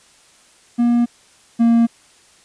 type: tone pair in turn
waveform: triangle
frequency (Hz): 238.3 / 232.3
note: A#3 / A#3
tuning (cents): +38 / -6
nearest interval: unison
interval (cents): 44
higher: first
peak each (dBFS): -10 / -8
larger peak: second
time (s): 0.78-1.06 / 1.59-1.87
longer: neither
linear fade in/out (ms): 20
effects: white hiss -51 dBFS RMS until 2.44 s + resampled to 22050 Hz